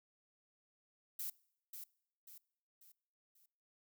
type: noise with echo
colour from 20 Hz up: violet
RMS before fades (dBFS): -42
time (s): 1.19-1.3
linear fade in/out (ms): 5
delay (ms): 540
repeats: 4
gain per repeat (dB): -7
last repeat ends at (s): 3.46
effects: noise-tail reverb RT60 0.7 s tail -24 dB re dry